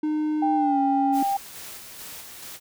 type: tone with pitch glide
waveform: triangle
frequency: 305.7 to 278.7 Hz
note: D#4 to C#4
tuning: -30 to +9 cents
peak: -20 dBFS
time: 0.03-1.23 s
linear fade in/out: 5 ms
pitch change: -161 cents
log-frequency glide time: 0.55-0.79 s
type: tone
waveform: sine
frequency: 793 Hz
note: G5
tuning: 20 cents sharp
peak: -21 dBFS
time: 0.42-1.37 s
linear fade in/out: 5 ms
type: noise with tremolo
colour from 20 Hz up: white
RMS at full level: -39 dBFS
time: 1.12-2.6 s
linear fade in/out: 50 ms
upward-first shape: square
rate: 2.3 Hz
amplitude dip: 30%
effects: none